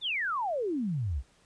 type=exponential sweep; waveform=sine; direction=down; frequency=3729 to 58.27 Hz; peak=-28 dBFS; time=0.01-1.23 s; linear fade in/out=50 ms; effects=pink hiss -64 dBFS RMS until 1.45 s + resampled to 22050 Hz